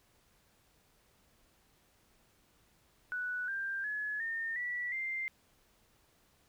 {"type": "tone with pitch steps", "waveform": "sine", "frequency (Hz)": [1480, 1586.2, 1700.1, 1822.1, 1952.9, 2093], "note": ["F#6", "G6", "G#6", "A#6", "B6", "C7"], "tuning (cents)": [0, 20, 40, -40, -20, 0], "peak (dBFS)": -34, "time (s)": [3.12, 5.28], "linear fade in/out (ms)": 0, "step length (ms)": 360, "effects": ["pink hiss -69 dBFS RMS until 6.48 s"]}